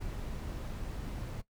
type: noise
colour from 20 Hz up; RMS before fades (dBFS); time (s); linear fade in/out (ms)
brown; -39; 0-1.42; 20
effects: noise-tail reverb RT60 0.1 s tail -17 dB re dry